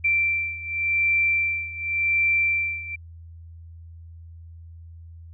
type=beating tone pair; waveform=sine; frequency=2349 / 2349.89 Hz; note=D7 / D7; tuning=0 / 0 cents; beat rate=0.89 Hz; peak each=-22 / -25 dBFS; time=0.04-2.96 s; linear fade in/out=10 ms; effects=added 83 Hz sine -40 dBFS peak until 5.33 s